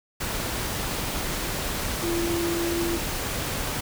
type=tone in noise; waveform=sine; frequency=340.2 Hz; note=F4; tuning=45 cents flat; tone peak=-25 dBFS; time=2.03-2.97 s; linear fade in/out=10 ms; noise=pink; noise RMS=-29 dBFS; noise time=0.2-3.81 s; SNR=+1 dB; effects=none